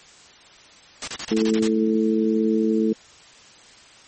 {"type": "noise bursts", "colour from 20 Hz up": "white", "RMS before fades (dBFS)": -28, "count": 8, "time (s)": [1.02, 1.678], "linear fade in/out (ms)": 2, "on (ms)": 56, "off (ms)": 30}
{"type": "harmonic tone", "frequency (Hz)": 110, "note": "A2", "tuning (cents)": 0, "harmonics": [2, 3, 4], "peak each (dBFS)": [-20, -22, -23], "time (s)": [1.31, 2.93], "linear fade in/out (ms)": 5}
{"effects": ["white hiss -48 dBFS RMS until 4.07 s", "MP3 32 kbps"]}